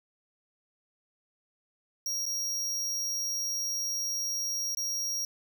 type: tone with dropouts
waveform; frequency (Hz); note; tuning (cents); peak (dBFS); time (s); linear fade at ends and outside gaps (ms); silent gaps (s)
45% pulse; 5640; F8; +16; -30; 2.06-5.25; 2; 2.256-2.263 / 4.749-4.771
effects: none